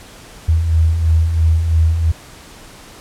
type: beating tone pair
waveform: sine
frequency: 78.5 / 81.5 Hz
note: D#2 / E2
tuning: +16 / -19 cents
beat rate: 3 Hz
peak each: -20 / -11 dBFS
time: 0.48-2.12 s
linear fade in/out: 10 ms
effects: pink hiss -39 dBFS RMS until 3 s + low-pass 11000 Hz 12 dB/octave